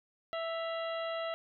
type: harmonic tone with a mistuned harmonic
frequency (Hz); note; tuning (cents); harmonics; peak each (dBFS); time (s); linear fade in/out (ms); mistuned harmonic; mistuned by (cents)
659.3; E5; 0; 1 / 2 / 3 / 4 / 5 / 6; -35 / -41 / -45 / -47 / -49 / -51; 0.33-1.34; 0; 4; +100
effects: none